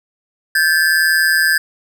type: ring-modulated tone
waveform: square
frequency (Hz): 1650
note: G#6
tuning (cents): -12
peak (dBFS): -9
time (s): 0.55-1.58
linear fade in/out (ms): 5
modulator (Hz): 80.4
effects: none